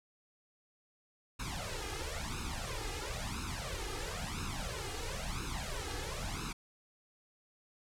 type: noise with flanger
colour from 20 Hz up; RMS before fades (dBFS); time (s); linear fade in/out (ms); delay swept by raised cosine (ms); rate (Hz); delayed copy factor
pink; -39; 1.39-6.53; 10; 0.76 to 2.46; 0.99; +0.9
effects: low-pass 9000 Hz 12 dB/octave